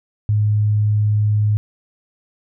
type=tone; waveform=sine; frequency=105.4 Hz; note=G#2; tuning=26 cents sharp; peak=-13 dBFS; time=0.29-1.57 s; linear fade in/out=0 ms; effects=none